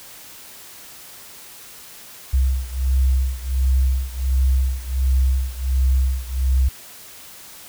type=beating tone pair; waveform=sine; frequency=64.7 / 66.1 Hz; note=C2 / C2; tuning=-19 / +18 cents; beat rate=1.4 Hz; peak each=-18 / -20 dBFS; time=2.33-6.69 s; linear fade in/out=10 ms; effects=white hiss -41 dBFS RMS until 7.68 s